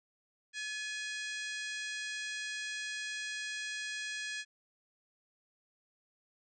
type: harmonic tone with a mistuned harmonic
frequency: 830.6 Hz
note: G#5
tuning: in tune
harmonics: 2 / 3 / 4 / 5 / 6 / 7 / 8 / 9 / 10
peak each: -40 / -44 / -46 / -48 / -50 / -51 / -52 / -53 / -54 dBFS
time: 0.53-4.45 s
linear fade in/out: 50 ms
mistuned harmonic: 2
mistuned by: +55 cents
effects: none